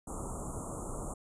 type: band-stop noise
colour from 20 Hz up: pink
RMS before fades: -39 dBFS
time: 0.07-1.14 s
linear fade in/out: 5 ms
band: 1300 to 6900 Hz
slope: 96 dB/octave
effects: resampled to 22050 Hz